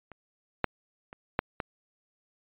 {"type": "clicks", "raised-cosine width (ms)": 0.5, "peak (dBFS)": [-30, -9, -29, -9, -16], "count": 5, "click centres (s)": [0.117, 0.643, 1.129, 1.391, 1.602], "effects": ["resampled to 8000 Hz"]}